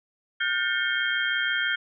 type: tone cluster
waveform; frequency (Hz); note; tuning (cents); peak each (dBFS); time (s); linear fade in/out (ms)
sine; 1431 / 1557 / 1792 / 2188 / 3191; F6 / G6 / A6 / C#7 / G7; +42 / -12 / +31 / -23 / +30; -28 / -28 / -31 / -33 / -30; 0.4-1.76; 10
effects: none